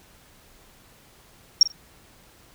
sine tone with echo, 5560 Hz, F8, 9 cents flat, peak -9 dBFS, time 1.61-1.63 s, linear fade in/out 2 ms, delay 45 ms, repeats 2, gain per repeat -15 dB, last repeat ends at 1.72 s, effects pink hiss -54 dBFS RMS until 2.54 s

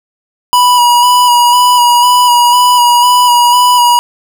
square tone with vibrato, 975 Hz, B5, 23 cents flat, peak -5 dBFS, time 0.53-3.99 s, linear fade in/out 0 ms, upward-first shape square, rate 2 Hz, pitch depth 20 cents each way, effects none

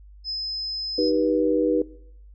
sine tone, 5100 Hz, D#8, 42 cents sharp, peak -26 dBFS, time 0.24-1.13 s, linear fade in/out 50 ms
sine chord, Eb augmented, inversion none, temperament just, 311.1 / 388.9 / 486.1 Hz, Eb4 / G4 / B4, 0 / -14 / -28 cents, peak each -23 / -25 / -22 dBFS, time 0.98-1.82 s, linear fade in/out 5 ms
effects noise-tail reverb RT60 0.7 s tail -19 dB re dry + added 50 Hz sine -44 dBFS peak until 2.34 s

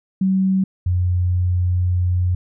sine tone pair in turn, 190.2 / 89.76 Hz, F#3 / F2, +48 / +48 cents, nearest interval octave + minor second, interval 1300 cents, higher first, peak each -14 / -15 dBFS, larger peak first, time 0.21-0.64 / 0.86-2.35 s, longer second, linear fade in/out 5 ms, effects none

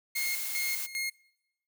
blue noise, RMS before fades -35 dBFS, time 0.15-0.87 s, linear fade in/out 20 ms
sawtooth tone with tremolo, 2145 Hz, C7, 42 cents sharp, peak -27 dBFS, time 0.15-1.1 s, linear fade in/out 10 ms, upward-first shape square, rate 2.5 Hz, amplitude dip 75%
effects noise-tail reverb RT60 0.9 s tail -24 dB re dry

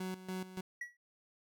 30% pulse tone with tremolo, 186 Hz, F#3, 9 cents sharp, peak -35 dBFS, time 0-0.61 s, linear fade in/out 5 ms, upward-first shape square, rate 3.5 Hz, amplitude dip 75%
triangle tone with exponential decay, 1931 Hz, B6, 39 cents flat, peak -34 dBFS, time 0.81-0.97 s, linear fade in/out 5 ms, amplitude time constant 33 ms
effects none

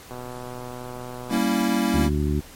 click train, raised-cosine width 1 ms, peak -22 dBFS, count 158, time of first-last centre 0.11-1.376 s, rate 124 Hz
square chord, G diminished seventh, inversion none, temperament equal, 196 / 233.1 / 277.2 / 329.6 Hz, G3 / Bb3 / Db4 / Fb4, 0 / 0 / 0 / 0 cents, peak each -27 / -24 / -27 / -27 dBFS, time 1.29-2.1 s, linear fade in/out 50 ms
harmonic tone, 73.6 Hz, D2, 4 cents sharp, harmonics 1 / 2 / 3 / 4 / 5, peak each -23 / -26 / -28 / -29 / -30 dBFS, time 1.93-2.41 s, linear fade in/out 20 ms
effects pink hiss -45 dBFS RMS until 2.55 s + MP3 64 kbps

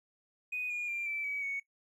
triangle tone with pitch steps, 2489 / 2434 / 2379 / 2326 / 2275 / 2224 Hz, D#7 / D#7 / D7 / D7 / C#7 / C#7, 0 / -39 / +22 / -17 / +44 / +5 cents, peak -30 dBFS, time 0.52-1.6 s, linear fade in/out 10 ms, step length 180 ms, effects noise-tail reverb RT60 0.1 s tail -20 dB re dry + tanh soft clip ceiling -31 dBFS

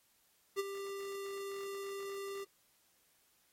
square tone with ADSR envelope, 395.4 Hz, G4, 15 cents sharp, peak -31 dBFS, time 0.56-2.45 s, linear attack 34 ms, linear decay 26 ms, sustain -10 dB, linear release 23 ms, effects white hiss -72 dBFS RMS until 3.52 s + AAC 48 kbps

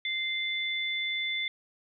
sine tone pair together, 2082 / 3501 Hz, C7 / A7, -9 / -9 cents, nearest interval major sixth, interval 900 cents, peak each -31 / -32 dBFS, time 0.05-1.48 s, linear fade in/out 2 ms, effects none

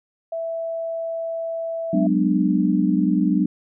sine tone, 660 Hz, E5, 2 cents sharp, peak -24 dBFS, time 0.32-2.07 s, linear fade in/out 5 ms
sine chord, G# half-diminished seventh, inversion third, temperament just, 186.89 / 207.7 / 249.2 / 299 Hz, F#3 / G#3 / B3 / D4, +18 / 0 / +16 / +31 cents, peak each -20 / -23 / -23 / -21 dBFS, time 1.93-3.46 s, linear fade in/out 5 ms
effects none

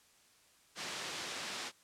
white band-pass noise, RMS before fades -42 dBFS, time 0.75-1.72 s, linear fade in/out 50 ms, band 160 to 5100 Hz, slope 12 dB/octave, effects white hiss -66 dBFS RMS until 1.83 s + low-pass 10000 Hz 12 dB/octave

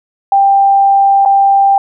sine tone with dropouts, 790 Hz, G5, 13 cents sharp, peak -5 dBFS, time 0.32-1.78 s, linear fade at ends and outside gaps 2 ms, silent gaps 1.251-1.258 s, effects none

